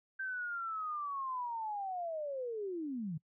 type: linear sweep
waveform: sine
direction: down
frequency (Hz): 1568 to 145.2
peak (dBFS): -36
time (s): 0.19-3.18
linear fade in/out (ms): 10
effects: noise-tail reverb RT60 0.1 s tail -23 dB re dry